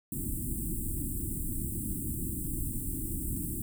pink band-stop noise, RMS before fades -34 dBFS, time 0.12-3.62 s, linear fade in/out 2 ms, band 350 to 7900 Hz, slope 96 dB/octave, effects none

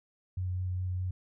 sine tone with vibrato, 91.5 Hz, F#2, 19 cents flat, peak -30 dBFS, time 0.37-1.11 s, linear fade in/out 5 ms, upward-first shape sine, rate 4.9 Hz, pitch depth 13 cents each way, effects none

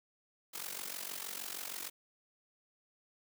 white noise with amplitude modulation, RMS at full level -39 dBFS, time 0.53-1.9 s, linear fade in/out 20 ms, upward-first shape sine, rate 46.4 Hz, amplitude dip 80%, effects high-pass 200 Hz 12 dB/octave

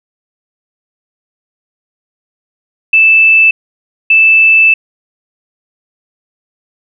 sine tone bursts at uneven times, 2637 Hz, E7, in tune, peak -3 dBFS, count 2, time 2.93-3.51 / 4.1-4.74 s, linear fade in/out 5 ms, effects none

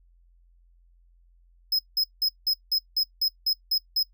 square tone bursts, 5110 Hz, D#8, 45 cents sharp, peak -21 dBFS, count 10, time 1.72-4.03 s, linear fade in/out 5 ms, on 69 ms, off 180 ms, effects noise-tail reverb RT60 0.1 s tail -19 dB re dry + added 43 Hz sine -56 dBFS peak until 4.13 s

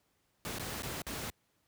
pink noise with dropouts, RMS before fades -39 dBFS, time 0.45-1.3 s, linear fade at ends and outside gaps 0 ms, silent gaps 0.584-0.596 / 0.822-0.832 / 1.018-1.067 s, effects pink hiss -75 dBFS RMS until 1.67 s + high-pass 60 Hz 12 dB/octave

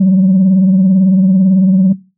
sine tone with vibrato, 188.9 Hz, F#3, 36 cents sharp, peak -4 dBFS, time 0-1.93 s, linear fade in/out 10 ms, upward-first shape sine, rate 18 Hz, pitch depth 65 cents each way, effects noise-tail reverb RT60 0.3 s tail -18 dB re dry + tanh soft clip ceiling -3 dBFS

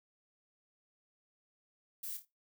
violet noise with echo, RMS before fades -42 dBFS, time 2.03-2.17 s, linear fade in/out 5 ms, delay 27 ms, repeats 3, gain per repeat -8 dB, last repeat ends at 2.251 s, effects noise-tail reverb RT60 0.2 s tail -17 dB re dry

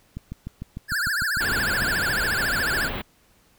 click train, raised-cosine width 5 ms, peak -20 dBFS, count 13, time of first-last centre 0.17-1.972 s, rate 6.66 Hz
square tone with vibrato, 1568 Hz, G6, in tune, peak -23 dBFS, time 0.88-2.9 s, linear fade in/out 50 ms, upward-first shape triangle, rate 14 Hz, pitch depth 240 cents each way
pink band-stop noise, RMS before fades -30 dBFS, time 1.4-3.02 s, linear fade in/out 10 ms, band 3800 to 16000 Hz, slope 48 dB/octave
effects pink hiss -60 dBFS RMS until 3.58 s

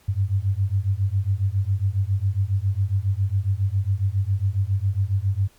sine beating tone pair, 94.4 / 101.7 Hz, F#2 / G#2, +35 / -36 cents, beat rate 7.3 Hz, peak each -22 dBFS, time 0.08-5.48 s, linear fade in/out 10 ms, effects pink hiss -57 dBFS RMS until 5.58 s + MP3 96 kbps

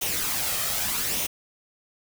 white noise with flanger, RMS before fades -27 dBFS, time 0.01-1.27 s, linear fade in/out 10 ms, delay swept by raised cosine 0.32 to 1.62 ms, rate 0.83 Hz, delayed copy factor +0.5, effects none

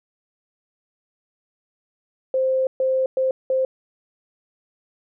sine tone bursts at uneven times, 523.3 Hz, C5, in tune, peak -17 dBFS, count 4, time 2.34-2.67 / 2.8-3.06 / 3.17-3.31 / 3.5-3.65 s, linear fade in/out 2 ms, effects none

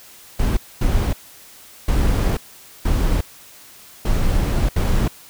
brown noise bursts at uneven times, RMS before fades -17 dBFS, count 6, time 0.39-0.57 / 0.81-1.13 / 1.88-2.37 / 2.85-3.21 / 4.05-4.69 / 4.76-5.08 s, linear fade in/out 5 ms, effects white hiss -44 dBFS RMS until 5.29 s

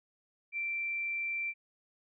sine tone, 2349 Hz, D7, in tune, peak -32 dBFS, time 0.52-1.54 s, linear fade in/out 50 ms, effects none

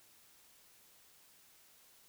silence, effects white hiss -64 dBFS RMS until 2.08 s

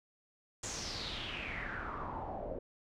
pink noise with low-pass filter sweep, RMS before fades -41 dBFS, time 0.63-2.59 s, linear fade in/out 5 ms, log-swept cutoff 7300 to 520 Hz, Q 5.2, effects none

